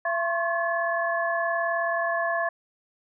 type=tone cluster; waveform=sine; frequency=676 / 1061 / 1100 / 1717 Hz; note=E5 / C6 / C#6 / A6; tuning=+43 / +24 / -14 / -43 cents; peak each=-26 / -32 / -34 / -28 dBFS; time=0.05-2.49 s; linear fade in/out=5 ms; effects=none